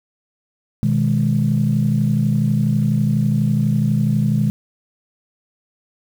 sine chord, G# minor, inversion first, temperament equal, 123.47 / 155.56 / 207.7 Hz, B2 / D#3 / G#3, 0 / 0 / 0 cents, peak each -18 dBFS, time 0.83-4.5 s, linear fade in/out 0 ms, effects tanh soft clip ceiling -6 dBFS + 7-bit

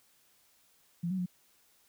sine tone with pitch steps, 171.7 / 187.9 / 179.6 Hz, F3 / F#3 / F3, -29 / +27 / +49 cents, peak -30 dBFS, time 1.03-1.261 s, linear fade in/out 10 ms, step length 77 ms, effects white hiss -67 dBFS RMS until 1.88 s

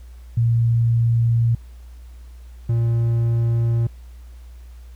sine / triangle tone pair in turn, 116.4 / 116.4 Hz, A#2 / A#2, -2 / -2 cents, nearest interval unison, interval 0 cents, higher neither, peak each -14 dBFS, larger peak neither, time 0.37-1.55 / 2.69-3.87 s, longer neither, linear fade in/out 5 ms, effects added 60 Hz sine -37 dBFS peak until 4.95 s + pink hiss -57 dBFS RMS until 4.95 s

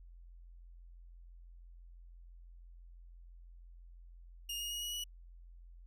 sawtooth tone with pitch steps, 2841 / 2864 / 2887 / 2911 / 2934 Hz, F7 / F7 / F#7 / F#7 / F#7, +29 / +43 / -43 / -29 / -15 cents, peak -35 dBFS, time 4.49-5.04 s, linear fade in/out 5 ms, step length 110 ms, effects added 43 Hz sine -52 dBFS peak until 5.86 s

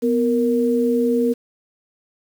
sine tone pair together, 247.1 / 466.2 Hz, B3 / A#4, +1 / 0 cents, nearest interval major seventh, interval 1099 cents, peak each -18 dBFS, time 0.02-1.34 s, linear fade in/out 20 ms, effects 7-bit

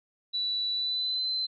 sine tone with pitch glide, 3951 to 4069 Hz, B7 to C8, 0 to -49 cents, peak -27 dBFS, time 0.33-1.47 s, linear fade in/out 20 ms, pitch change +51 cents, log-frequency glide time 0.73-1.31 s, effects none

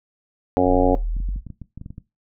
harmonic tone, 91.2 Hz, F#2, 24 cents flat, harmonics 1 / 2 / 3 / 4 / 5 / 6 / 7 / 8 / 9, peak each -29 / -29 / -19 / -26 / -20 / -20 / -28 / -23 / -27 dBFS, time 0.57-0.95 s, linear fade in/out 0 ms
sine exponential sweep, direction up, 30.87 to 49 Hz, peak -21 dBFS, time 0.64-1.42 s, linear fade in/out 50 ms
clicks, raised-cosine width 5 ms, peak -23 dBFS, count 12, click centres 1.167 / 1.202 / 1.289 / 1.361 / 1.467 / 1.503 / 1.617 / 1.776 / 1.814 / 1.861 / 1.905 / 1.981 s
effects noise-tail reverb RT60 0.2 s tail -17 dB re dry

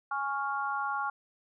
sine chord, Db major, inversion second, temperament equal, 830.6 / 1108.7 / 1396.9 Hz, Ab5 / Db6 / F6, 0 / 0 / 0 cents, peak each -34 dBFS, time 0.11-1.1 s, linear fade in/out 5 ms, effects none

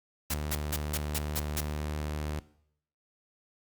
white noise bursts, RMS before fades -32 dBFS, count 7, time 0.3-1.607 s, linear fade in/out 5 ms, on 41 ms, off 170 ms
sawtooth tone with pitch glide, 74.8 to 75.36 Hz, D2 to D2, +32 to +45 cents, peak -28 dBFS, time 0.3-2.4 s, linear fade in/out 10 ms, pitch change +13 cents, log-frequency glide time 1.48-1.97 s
effects noise-tail reverb RT60 0.7 s tail -19 dB re dry + Opus 48 kbps

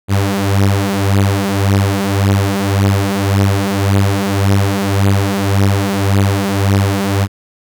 sawtooth beating tone pair, 98 / 99.8 Hz, G2 / G2, 0 / +32 cents, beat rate 1.8 Hz, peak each -10 dBFS, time 0.08-7.28 s, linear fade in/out 50 ms, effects none

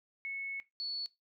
sine tone pair in turn, 2200 / 4425 Hz, C#7 / C#8, -14 / -4 cents, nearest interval octave, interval 1210 cents, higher second, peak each -36 / -35 dBFS, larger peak second, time 0.25-0.6 / 0.8-1.06 s, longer first, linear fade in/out 0 ms, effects noise-tail reverb RT60 0.2 s tail -18 dB re dry

